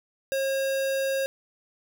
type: tone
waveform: square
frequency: 540 Hz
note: C#5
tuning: 45 cents flat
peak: -25 dBFS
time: 0.32-1.26 s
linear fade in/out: 0 ms
effects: none